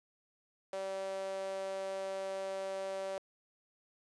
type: tone with high-pass filter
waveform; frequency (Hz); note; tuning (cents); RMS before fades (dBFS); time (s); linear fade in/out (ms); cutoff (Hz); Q
sawtooth; 192.7; G3; -29; -39; 0.73-3.18; 0; 540; 6.1
effects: resampled to 22050 Hz + 11-bit